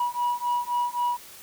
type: beating tone pair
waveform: sine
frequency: 967 / 970.8 Hz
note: B5 / B5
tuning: -37 / -30 cents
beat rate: 3.8 Hz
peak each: -25 dBFS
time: 0-1.17 s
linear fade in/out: 5 ms
effects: tanh soft clip ceiling -20 dBFS + white hiss -46 dBFS RMS until 1.42 s